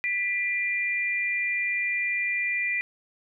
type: tone pair together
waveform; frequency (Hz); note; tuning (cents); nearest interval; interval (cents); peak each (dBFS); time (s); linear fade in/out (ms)
sine; 1975.5 / 2387; B6 / D7; 0 / +28; minor third; 328; -27; 0.04-2.81; 0
effects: none